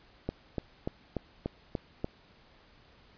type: click train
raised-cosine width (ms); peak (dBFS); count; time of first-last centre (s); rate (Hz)
2; -18; 7; 0.29-2.044; 3.42
effects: pink hiss -60 dBFS RMS until 3.17 s + resampled to 11025 Hz